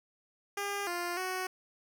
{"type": "tone with pitch steps", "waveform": "10% pulse", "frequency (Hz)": [403.1, 349.5, 371.3], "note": ["G4", "F4", "F#4"], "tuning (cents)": [48, 1, 6], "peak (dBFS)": -25, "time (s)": [0.57, 1.47], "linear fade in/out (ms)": 5, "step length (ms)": 300, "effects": []}